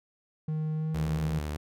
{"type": "tone with pitch glide", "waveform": "triangle", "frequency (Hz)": [155.56, 158.55], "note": ["D#3", "D#3"], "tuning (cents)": [0, 33], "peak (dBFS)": -26, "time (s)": [0.48, 1.39], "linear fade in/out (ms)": 5, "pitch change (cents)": 33, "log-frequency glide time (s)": [0.75, 0.95]}
{"type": "tone with vibrato", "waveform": "sawtooth", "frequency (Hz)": 74.9, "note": "D2", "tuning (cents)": 35, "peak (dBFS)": -28, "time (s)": [0.94, 1.57], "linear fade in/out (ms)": 10, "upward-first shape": "triangle", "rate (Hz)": 12, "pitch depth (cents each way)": 35}
{"effects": []}